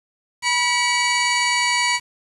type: tone pair together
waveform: 20% pulse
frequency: 971 / 2272 Hz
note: B5 / C#7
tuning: -30 / +42 cents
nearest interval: octave + minor third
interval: 1472 cents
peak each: -15 dBFS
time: 0.42-2 s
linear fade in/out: 50 ms
effects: resampled to 24000 Hz + 7-bit